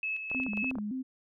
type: tone with tremolo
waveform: sine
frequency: 2594 Hz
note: E7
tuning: 28 cents flat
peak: -30 dBFS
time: 0.03-0.71 s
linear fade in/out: 2 ms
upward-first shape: square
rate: 3.7 Hz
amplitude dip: 50%
type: clicks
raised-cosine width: 1 ms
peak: -28 dBFS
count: 10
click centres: 0.315 / 0.348 / 0.4 / 0.465 / 0.534 / 0.575 / 0.644 / 0.713 / 0.755 / 0.785 s
type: tone with vibrato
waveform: sine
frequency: 233.1 Hz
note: A#3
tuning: in tune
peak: -32 dBFS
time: 0.34-1.03 s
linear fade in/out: 20 ms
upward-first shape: square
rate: 3.5 Hz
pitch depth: 190 cents each way
effects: none